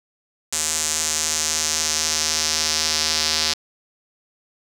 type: tone with band-pass filter sweep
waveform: square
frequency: 78.1 Hz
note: D#2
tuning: 7 cents sharp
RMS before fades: -22 dBFS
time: 0.52-3.54 s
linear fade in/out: 10 ms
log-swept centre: 7400 to 4900 Hz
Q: 2.7
effects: 7-bit